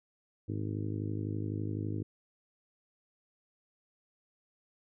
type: harmonic tone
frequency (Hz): 51.91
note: G#1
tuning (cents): 0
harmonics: 2 / 3 / 4 / 5 / 6 / 7 / 8 / 9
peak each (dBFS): -35 / -42 / -46 / -42 / -40 / -46 / -49 / -52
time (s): 0.48-2.03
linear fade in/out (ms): 10
effects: none